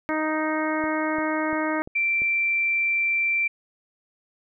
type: harmonic tone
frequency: 311.1 Hz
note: D#4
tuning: in tune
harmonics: 1 / 2 / 3 / 4 / 5 / 6 / 7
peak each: -26 / -29 / -31 / -32 / -33 / -34 / -34 dBFS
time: 0.09-1.82 s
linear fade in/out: 0 ms
type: click train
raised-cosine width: 2 ms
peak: -26 dBFS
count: 5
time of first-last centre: 0.84-2.219 s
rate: 2.9 Hz
type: tone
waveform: sine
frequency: 2349 Hz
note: D7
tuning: in tune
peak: -20 dBFS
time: 1.95-3.48 s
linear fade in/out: 10 ms
effects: none